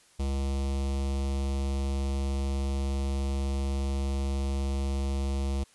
square tone with notch filter, 68.3 Hz, C#2, 25 cents flat, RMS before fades -29 dBFS, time 0.19-5.64 s, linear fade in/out 10 ms, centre 1600 Hz, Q 1, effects white hiss -60 dBFS RMS until 5.74 s + resampled to 24000 Hz

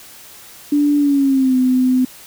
sine tone with pitch glide, 291.3 to 255.1 Hz, D4 to C4, -14 to -44 cents, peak -11 dBFS, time 0.72-2.05 s, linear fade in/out 5 ms, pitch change -230 cents, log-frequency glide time 0.98-1.57 s, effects white hiss -40 dBFS RMS until 2.26 s

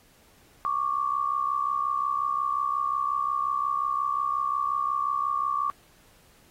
sine tone pair together, 1109.1 / 1174.7 Hz, C#6 / D6, +1 / 0 cents, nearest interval minor second, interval 99 cents, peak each -27 dBFS, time 0.65-5.7 s, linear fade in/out 0 ms, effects pink hiss -59 dBFS RMS until 6.5 s + AAC 48 kbps

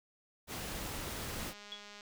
pink noise, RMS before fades -41 dBFS, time 0.47-1.54 s, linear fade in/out 50 ms
click train, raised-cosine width 0.2 ms, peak -34 dBFS, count 149, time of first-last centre 1.29-2.008 s, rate 206 Hz
sine tone with exponential decay, 3358 Hz, G#7, 18 cents sharp, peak -38 dBFS, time 1.72-1.88 s, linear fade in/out 0 ms, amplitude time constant 33 ms
effects none

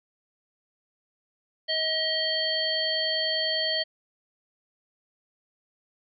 harmonic tone, 635 Hz, D#5, 35 cents sharp, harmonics 1 / 3 / 5 / 7, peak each -31 / -32 / -29 / -28 dBFS, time 1.68-3.84 s, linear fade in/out 20 ms, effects none

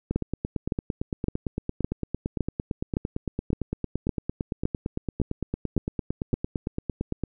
two click trains, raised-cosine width 3 ms, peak -11 / -14 dBFS, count 12 / 64, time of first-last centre 0.16-6.34 / 0.11-7.237 s, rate 1.78 / 8.84 Hz, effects none

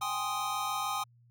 square chord, Ab major seventh, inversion third, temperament equal, 784 / 830.6 / 1046.5 / 1244.5 Hz, G5 / Ab5 / C6 / Eb6, 0 / 0 / 0 / 0 cents, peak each -39 / -39 / -39 / -35 dBFS, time 0.01-1.04 s, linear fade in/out 10 ms, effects added 119 Hz sine -59 dBFS peak until 1.3 s

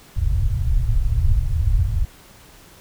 pink low-pass noise, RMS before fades -18 dBFS, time 0.16-2.05 s, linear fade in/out 10 ms, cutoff 120 Hz, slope 48 dB/octave, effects pink hiss -47 dBFS RMS until 2.8 s

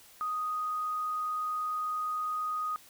sine tone, 1244.5 Hz, D#6, in tune, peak -30 dBFS, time 0.21-2.76 s, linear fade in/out 0 ms, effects white hiss -56 dBFS RMS until 2.89 s

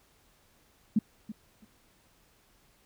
sine tone with echo, 215.6 Hz, A3, 35 cents flat, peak -20 dBFS, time 0.96-0.99 s, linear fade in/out 5 ms, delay 330 ms, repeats 2, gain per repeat -15 dB, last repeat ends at 1.65 s, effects pink hiss -65 dBFS RMS until 2.85 s

